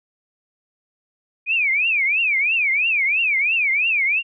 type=tone with vibrato; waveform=sine; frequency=2405 Hz; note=D7; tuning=41 cents sharp; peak=-16 dBFS; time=1.46-4.23 s; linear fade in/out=50 ms; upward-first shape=triangle; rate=3 Hz; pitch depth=270 cents each way; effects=none